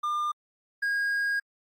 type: tone pair in turn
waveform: triangle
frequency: 1202 / 1632.8 Hz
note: D6 / G#6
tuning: +40 / -30 cents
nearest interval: perfect fourth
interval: 530 cents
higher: second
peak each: -24 / -23 dBFS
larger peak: second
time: 0.03-0.32 / 0.82-1.4 s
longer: second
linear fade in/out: 10 ms
effects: AAC 64 kbps